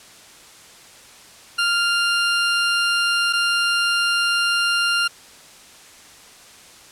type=tone pair in turn; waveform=20% pulse; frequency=1396.9 / 1396.9 Hz; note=F6 / F6; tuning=0 / 0 cents; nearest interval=unison; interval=0 cents; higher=neither; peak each=-12 dBFS; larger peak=neither; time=1.58-3.33 / 3.33-5.08 s; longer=neither; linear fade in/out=10 ms; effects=white hiss -45 dBFS RMS until 6.91 s + low-pass 9000 Hz 12 dB/octave